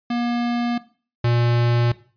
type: tone pair in turn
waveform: square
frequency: 238.9 / 119.24 Hz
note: A#3 / A#2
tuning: +43 / +40 cents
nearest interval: octave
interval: 1203 cents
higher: first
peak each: -21 / -17 dBFS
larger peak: second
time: 0.1-0.78 / 1.24-1.92 s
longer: neither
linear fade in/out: 5 ms
effects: noise-tail reverb RT60 0.4 s tail -17 dB re dry + resampled to 11025 Hz